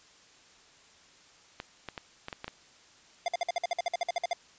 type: clicks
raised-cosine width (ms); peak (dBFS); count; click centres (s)
0.3; -21; 7; 1.601 / 1.887 / 1.978 / 2.284 / 2.328 / 2.444 / 2.48
type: tone bursts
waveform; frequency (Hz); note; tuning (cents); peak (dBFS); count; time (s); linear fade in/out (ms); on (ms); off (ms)
square; 698.5; F5; 0; -27; 15; 3.26-4.332; 2; 22; 53
effects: white hiss -58 dBFS RMS until 4.58 s + resampled to 16000 Hz